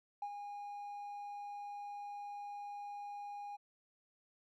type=tone with ADSR envelope; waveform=triangle; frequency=817 Hz; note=G#5; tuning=29 cents flat; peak=-33 dBFS; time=0.22-3.57 s; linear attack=5 ms; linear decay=60 ms; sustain=-8 dB; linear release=19 ms; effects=tanh soft clip ceiling -35 dBFS